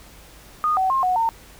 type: tone with pitch steps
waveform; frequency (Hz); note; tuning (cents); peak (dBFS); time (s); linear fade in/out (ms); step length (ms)
sine; 1231 / 756 / 1065 / 735 / 910; D#6 / F#5 / C6 / F#5 / A#5; -19 / +37 / +30 / -12 / -42; -17; 0.64-1.29; 0; 130
effects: added 50 Hz sine -49 dBFS peak until 1.59 s + pink hiss -47 dBFS RMS until 1.59 s